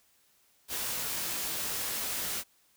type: noise with comb filter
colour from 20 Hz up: white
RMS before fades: -34 dBFS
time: 0.68-2.44 s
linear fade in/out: 50 ms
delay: 18 ms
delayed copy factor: +0.5
effects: white hiss -67 dBFS RMS until 2.76 s